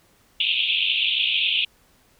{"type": "band-pass noise", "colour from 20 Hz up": "pink", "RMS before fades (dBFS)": -22, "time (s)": [0.4, 1.65], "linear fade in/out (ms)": 5, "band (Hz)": [2500, 3600], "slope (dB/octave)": 96, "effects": ["pink hiss -59 dBFS RMS until 2.19 s"]}